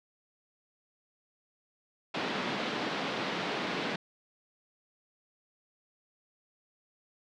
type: band-pass noise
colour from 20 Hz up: pink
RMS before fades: -34 dBFS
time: 2.14-3.96 s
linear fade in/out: 5 ms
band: 180 to 4100 Hz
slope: 24 dB/octave
effects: none